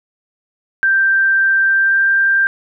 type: tone with pitch glide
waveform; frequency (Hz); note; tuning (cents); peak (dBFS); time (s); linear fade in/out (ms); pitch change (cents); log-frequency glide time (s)
sine; 1571 to 1582.8; G6 to G6; +3 to +16; -10; 0.83-2.47; 0; +13; 1.65-2.09
effects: none